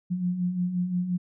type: beating tone pair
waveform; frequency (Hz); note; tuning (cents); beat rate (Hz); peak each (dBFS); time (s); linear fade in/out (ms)
sine; 174.61 / 180.31; F3 / F#3; 0 / -44; 5.7; -33 / -25; 0.1-1.18; 20
effects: none